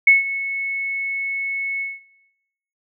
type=tone with ADSR envelope; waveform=sine; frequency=2200 Hz; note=C#7; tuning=14 cents flat; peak=-6 dBFS; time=0.07-2.01 s; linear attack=5 ms; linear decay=150 ms; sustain=-15 dB; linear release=200 ms; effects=noise-tail reverb RT60 0.9 s tail -18 dB re dry